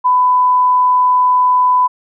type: tone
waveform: sine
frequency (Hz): 1000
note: B5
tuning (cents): +21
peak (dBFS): -8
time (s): 0.04-1.88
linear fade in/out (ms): 20
effects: none